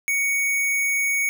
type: tone with sample-and-hold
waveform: sine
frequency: 2236 Hz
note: C#7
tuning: 14 cents sharp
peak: -19 dBFS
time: 0.08-1.29 s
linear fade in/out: 0 ms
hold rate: 8820 Hz
effects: none